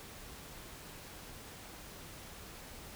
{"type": "silence", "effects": ["pink hiss -50 dBFS RMS until 2.95 s"]}